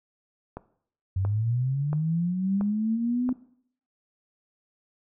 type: click train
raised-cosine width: 1 ms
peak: -21 dBFS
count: 5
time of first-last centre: 0.57-3.291 s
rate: 1.47 Hz
type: linear sweep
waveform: sine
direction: up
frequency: 91.7 to 255.9 Hz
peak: -23 dBFS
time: 1.16-3.33 s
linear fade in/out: 5 ms
effects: noise-tail reverb RT60 0.6 s tail -17 dB re dry